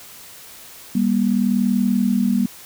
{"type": "tone pair together", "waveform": "sine", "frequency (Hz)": [198.57, 239.1], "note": ["G3", "A#3"], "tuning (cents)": [23, 44], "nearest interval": "minor third", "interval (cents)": 321, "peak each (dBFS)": -18, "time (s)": [0.95, 2.46], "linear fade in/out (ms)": 5, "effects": ["white hiss -41 dBFS RMS until 2.65 s"]}